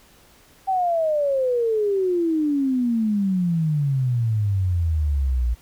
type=exponential sweep; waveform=sine; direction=down; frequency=778 to 57.3 Hz; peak=-18 dBFS; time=0.67-5.55 s; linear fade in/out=20 ms; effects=pink hiss -53 dBFS RMS until 5.61 s